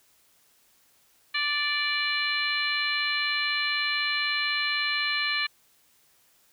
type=harmonic tone; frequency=586 Hz; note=D5; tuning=4 cents flat; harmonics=2 / 3 / 4 / 5 / 6 / 7; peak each=-35 / -30 / -29 / -33 / -38 / -31 dBFS; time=1.34-5.47 s; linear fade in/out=10 ms; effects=white hiss -63 dBFS RMS until 6.52 s